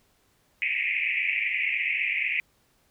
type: band-pass noise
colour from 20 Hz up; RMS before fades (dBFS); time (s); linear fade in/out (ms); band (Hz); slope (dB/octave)
white; -27; 0.62-2.4; 0; 2000 to 2600; 96
effects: pink hiss -66 dBFS RMS until 2.9 s